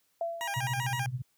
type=tone with exponential decay; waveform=sine; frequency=674 Hz; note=E5; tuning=38 cents sharp; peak=-27 dBFS; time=0.21-0.86 s; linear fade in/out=2 ms; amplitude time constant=140 ms
type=tone with vibrato; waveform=20% pulse; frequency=875 Hz; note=A5; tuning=10 cents flat; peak=-27 dBFS; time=0.41-1.06 s; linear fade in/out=0 ms; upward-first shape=square; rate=7.7 Hz; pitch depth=150 cents each way
type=tone with tremolo; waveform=sine; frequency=126 Hz; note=B2; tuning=35 cents sharp; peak=-27 dBFS; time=0.56-1.22 s; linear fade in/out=10 ms; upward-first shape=triangle; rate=14 Hz; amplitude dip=90%
effects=white hiss -72 dBFS RMS until 1.37 s + high-pass 60 Hz 12 dB/octave